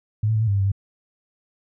sine tone with pitch steps, 106.6 / 110.8 / 108.3 / 113.1 / 100.2 / 99.5 / 97.3 / 99.1 Hz, G#2 / A2 / A2 / A2 / G2 / G2 / G2 / G2, +46 / +13 / -27 / +48 / +38 / +26 / -12 / +19 cents, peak -17 dBFS, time 0.23-0.718 s, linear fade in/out 5 ms, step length 61 ms, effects none

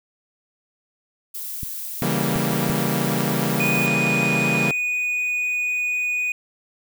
violet noise, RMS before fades -31 dBFS, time 1.34-3.87 s, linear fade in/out 10 ms
clicks, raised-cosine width 5 ms, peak -19 dBFS, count 3, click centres 1.632 / 2.36 / 2.7 s
sawtooth chord, C# diminished seventh, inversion none, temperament equal, 138.59 / 164.81 / 196 / 233.1 Hz, C#3 / E3 / G3 / Bb3, 0 / 0 / 0 / 0 cents, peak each -22 dBFS, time 2.02-4.71 s, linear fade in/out 0 ms
triangle tone, 2474 Hz, D#7, 10 cents flat, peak -19 dBFS, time 3.6-6.32 s, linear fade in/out 2 ms
effects none

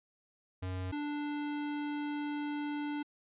square tone pair in turn, 92.5 / 293.7 Hz, F#2 / D4, 0 / 0 cents, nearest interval octave + minor sixth, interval 2000 cents, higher second, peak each -36 / -35 dBFS, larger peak second, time 0.62-0.92 / 0.92-3.03 s, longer second, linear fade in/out 10 ms, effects resampled to 8000 Hz

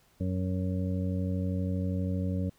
harmonic tone, 92.5 Hz, F#2, in tune, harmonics 1 / 2 / 3 / 5 / 6, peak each -30 / -32 / -37 / -43 / -42 dBFS, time 0.2-2.5 s, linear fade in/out 10 ms, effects pink hiss -65 dBFS RMS until 2.58 s

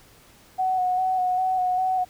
sine tone with vibrato, 740 Hz, F#5, in tune, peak -20 dBFS, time 0.58-2.05 s, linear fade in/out 20 ms, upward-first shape square, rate 2.5 Hz, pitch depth 20 cents each way, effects pink hiss -53 dBFS RMS until 2.09 s

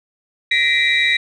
sine tone cluster, 1888 / 2035 / 2348 / 3828 Hz, A#6 / C7 / D7 / A#7, +22 / -49 / -1 / +45 cents, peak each -18 dBFS, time 0.51-1.17 s, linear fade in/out 5 ms, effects tanh soft clip ceiling -6 dBFS

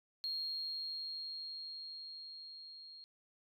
sine tone with level ramp, 4252 Hz, C8, 27 cents sharp, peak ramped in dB -35 to -51 dBFS, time 0.24-3.04 s, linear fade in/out 0 ms, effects tanh soft clip ceiling -32 dBFS

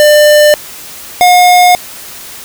square tone pair in turn, 597 / 718.6 Hz, D5 / F5, +28 / +49 cents, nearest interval minor third, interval 321 cents, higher second, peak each -3 dBFS, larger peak neither, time 0-0.54 / 1.21-1.75 s, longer neither, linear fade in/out 0 ms, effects white hiss -28 dBFS RMS until 2.44 s

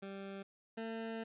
20% pulse tone pair in turn, 196 / 225.4 Hz, G3 / A3, 0 / +42 cents, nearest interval major second, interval 242 cents, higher second, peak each -39 / -35 dBFS, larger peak second, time 0.02-0.43 / 0.77-1.24 s, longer second, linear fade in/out 10 ms, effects resampled to 8000 Hz + 12-bit

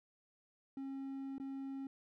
triangle tone with dropouts, 270.9 Hz, C#4, 40 cents flat, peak -39 dBFS, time 0.77-1.87 s, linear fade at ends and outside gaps 2 ms, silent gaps 1.382-1.399 s, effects none

